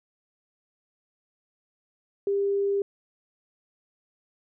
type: tone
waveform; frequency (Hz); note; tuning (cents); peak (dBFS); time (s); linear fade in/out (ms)
sine; 399.1; G4; +31; -22; 2.27-2.82; 2
effects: none